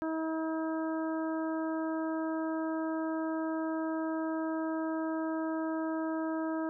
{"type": "harmonic tone", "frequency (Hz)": 320, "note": "D#4", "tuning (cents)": 49, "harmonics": [1, 2, 3, 4, 5], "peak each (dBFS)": [-32, -38, -42, -44, -46], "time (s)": [0.02, 6.69], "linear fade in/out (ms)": 0, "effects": []}